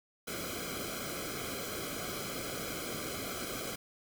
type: noise with comb filter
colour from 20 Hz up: pink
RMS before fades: -39 dBFS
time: 0.27-3.76 s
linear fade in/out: 10 ms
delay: 1.1 ms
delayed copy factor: -0.95
effects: none